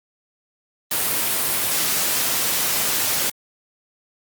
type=noise; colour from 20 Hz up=white; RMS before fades=-21 dBFS; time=0.91-3.3 s; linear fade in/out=5 ms; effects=high-pass 100 Hz 12 dB/octave + Opus 32 kbps